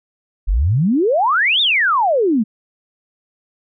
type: exponential two-way sweep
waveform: sine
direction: up then down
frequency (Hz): 40.19 to 3769 to 201.8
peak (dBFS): -12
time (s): 0.47-2.44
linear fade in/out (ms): 20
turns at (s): 1.61
effects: none